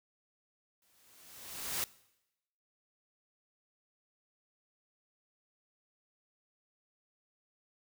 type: noise with exponential growth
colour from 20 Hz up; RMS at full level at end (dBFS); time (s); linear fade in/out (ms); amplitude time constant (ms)
white; -33; 0.82-1.84; 1; 220
effects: noise-tail reverb RT60 0.9 s tail -21 dB re dry